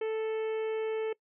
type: harmonic tone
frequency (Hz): 439.7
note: A4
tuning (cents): -1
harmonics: 1 / 2 / 3 / 4 / 5 / 6 / 7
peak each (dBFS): -29 / -45 / -50 / -51 / -48 / -52 / -55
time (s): 0.01-1.13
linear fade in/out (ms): 5
effects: noise-tail reverb RT60 0.1 s tail -23 dB re dry